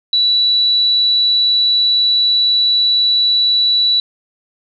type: tone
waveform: sine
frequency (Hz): 3942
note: B7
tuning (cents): -4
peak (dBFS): -10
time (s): 0.13-4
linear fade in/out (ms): 2
effects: none